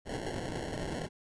white noise with sample-and-hold, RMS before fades -37 dBFS, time 0.05-1.09 s, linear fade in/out 50 ms, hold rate 1225 Hz, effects resampled to 22050 Hz

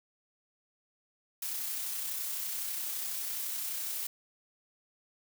blue noise with amplitude modulation, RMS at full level -35 dBFS, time 1.42-4.07 s, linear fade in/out 5 ms, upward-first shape sine, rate 31.9 Hz, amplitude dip 25%, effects none

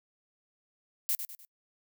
violet noise with echo, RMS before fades -29 dBFS, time 1.09-1.15 s, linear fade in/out 0 ms, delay 100 ms, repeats 3, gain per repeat -8 dB, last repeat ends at 1.45 s, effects noise-tail reverb RT60 0.1 s tail -26 dB re dry

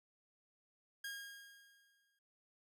sawtooth tone with exponential decay, 1626 Hz, G#6, 37 cents flat, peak -38 dBFS, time 1.04-2.19 s, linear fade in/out 5 ms, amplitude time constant 250 ms, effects none

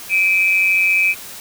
sine tone pair together, 2349 / 2535 Hz, D7 / D#7, 0 / +32 cents, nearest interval minor second, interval 132 cents, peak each -15 dBFS, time 0.09-1.15 s, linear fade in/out 50 ms, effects white hiss -34 dBFS RMS until 1.4 s

